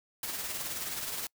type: noise with tremolo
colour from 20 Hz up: white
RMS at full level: -35 dBFS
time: 0.23-1.27 s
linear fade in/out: 2 ms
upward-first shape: sine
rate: 19 Hz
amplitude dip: 40%
effects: noise-tail reverb RT60 0.1 s tail -26 dB re dry